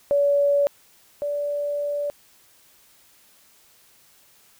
sine tone pair in turn, 570 / 580 Hz, C#5 / D5, +48 / -22 cents, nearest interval unison, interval 30 cents, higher second, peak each -16 / -23 dBFS, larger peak first, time 0.11-0.67 / 1.22-2.1 s, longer second, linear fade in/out 0 ms, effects white hiss -56 dBFS RMS until 4.59 s

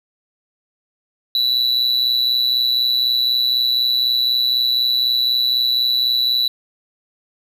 triangle tone with amplitude modulation, 3951 Hz, B7, in tune, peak -10 dBFS, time 1.35-6.48 s, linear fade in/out 2 ms, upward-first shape sine, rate 124 Hz, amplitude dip 70%, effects none

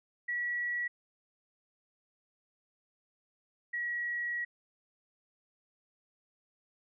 sine tone pair in turn, 1932 / 1916.4 Hz, B6 / A#6, -39 / +47 cents, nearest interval unison, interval 14 cents, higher first, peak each -31 / -32 dBFS, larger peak first, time 0.28-0.88 / 3.73-4.45 s, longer second, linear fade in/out 10 ms, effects none

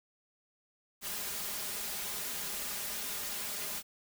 white noise with comb filter, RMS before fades -38 dBFS, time 1.01-3.83 s, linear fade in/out 50 ms, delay 4.9 ms, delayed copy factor +0.7, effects none

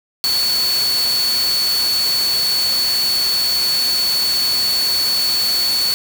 sine tone in noise, 4435 Hz, C#8, in tune, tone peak -15 dBFS, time 0.24-5.94 s, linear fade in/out 0 ms, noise white, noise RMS -24 dBFS, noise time 0.24-5.94 s, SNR +6 dB, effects none

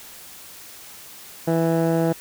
15% pulse tone with low-pass filter, 164.81 Hz, E3, in tune, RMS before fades -20 dBFS, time 1.47-2.13 s, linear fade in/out 10 ms, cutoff 920 Hz, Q 1, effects white hiss -42 dBFS RMS until 2.2 s

